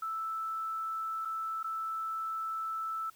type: tone with dropouts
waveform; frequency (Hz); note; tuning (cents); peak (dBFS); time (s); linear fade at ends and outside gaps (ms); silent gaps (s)
sine; 1318.5; E6; 0; -33; 0.02-3.1; 5; 1.251-1.254 / 1.63-1.642
effects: white hiss -62 dBFS RMS until 3.15 s